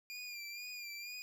25% pulse tone with vibrato, 2404 Hz, D7, 40 cents sharp, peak -40 dBFS, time 0.1-1.22 s, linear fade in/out 0 ms, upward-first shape sine, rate 2.1 Hz, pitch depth 50 cents each way, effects none

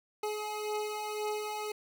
25% pulse beating tone pair, 421.7 / 423.6 Hz, G#4 / G#4, +26 / +34 cents, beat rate 1.9 Hz, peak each -36 / -31 dBFS, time 0.23-1.72 s, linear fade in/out 5 ms, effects none

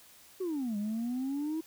sine exponential two-way sweep, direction down then up, 387.6 to 201.9 to 326 Hz, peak -29 dBFS, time 0.4-1.61 s, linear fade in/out 10 ms, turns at 0.77 s, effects tanh soft clip ceiling -29 dBFS + white hiss -57 dBFS RMS until 1.66 s

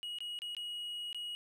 triangle tone with dropouts, 2900 Hz, F#7, 35 cents flat, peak -37 dBFS, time 0.03-1.35 s, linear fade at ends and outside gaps 0 ms, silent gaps 0.186-0.205 / 0.389-0.419 / 0.549-0.567 / 1.129-1.146 s, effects none

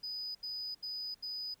sine tone bursts, 4978 Hz, D#8, in tune, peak -36 dBFS, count 4, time 0.03-1.544 s, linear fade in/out 10 ms, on 320 ms, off 78 ms, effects tanh soft clip ceiling -35 dBFS + pink hiss -69 dBFS RMS until 1.6 s

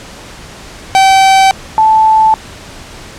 45% pulse / sine tone pair in turn, 771 / 875.9 Hz, G5 / A5, -29 / -8 cents, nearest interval major second, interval 221 cents, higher second, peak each -4 dBFS, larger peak neither, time 0.95-1.51 / 1.78-2.34 s, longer neither, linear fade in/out 0 ms, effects pink hiss -31 dBFS RMS until 3.18 s + low-pass 8000 Hz 12 dB/octave

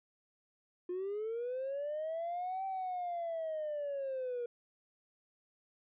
triangle linear two-way sweep, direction up then down, 351.7 to 775 to 473.6 Hz, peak -32 dBFS, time 0.89-4.46 s, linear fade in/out 5 ms, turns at 2.65 s, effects tanh soft clip ceiling -32 dBFS + resampled to 8000 Hz

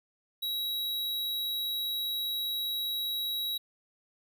square tone, 3865 Hz, B7, 38 cents flat, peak -31 dBFS, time 0.42-3.58 s, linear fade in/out 10 ms, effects none

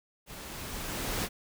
pink noise with level ramp, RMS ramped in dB -45 to -31 dBFS, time 0.26-1.29 s, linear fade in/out 50 ms, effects none

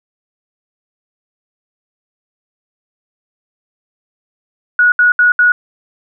sine tone bursts, 1459 Hz, F#6, 25 cents flat, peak -6 dBFS, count 4, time 4.79-5.52 s, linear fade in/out 2 ms, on 130 ms, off 70 ms, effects none

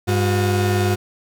35% pulse tone pair together, 100.4 / 360.9 Hz, G2 / F#4, +42 / -43 cents, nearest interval octave + minor seventh, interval 2215 cents, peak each -16 / -19 dBFS, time 0.07-0.96 s, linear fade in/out 20 ms, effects none

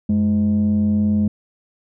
sine tone pair together, 92.5 / 209.9 Hz, F#2 / G#3, 0 / +19 cents, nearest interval octave + major second, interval 1419 cents, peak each -20 / -13 dBFS, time 0.09-1.28 s, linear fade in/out 5 ms, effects tanh soft clip ceiling -12 dBFS

